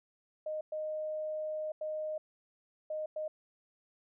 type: tone bursts at uneven times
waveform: sine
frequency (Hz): 618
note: D#5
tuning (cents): -12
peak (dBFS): -34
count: 5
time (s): 0.46-0.61 / 0.72-1.72 / 1.81-2.18 / 2.9-3.06 / 3.16-3.28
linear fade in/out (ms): 5
effects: none